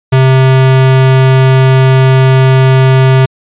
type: tone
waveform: square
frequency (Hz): 131.6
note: C3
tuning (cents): +10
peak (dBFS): -4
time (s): 0.12-3.26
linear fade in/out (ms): 10
effects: resampled to 8000 Hz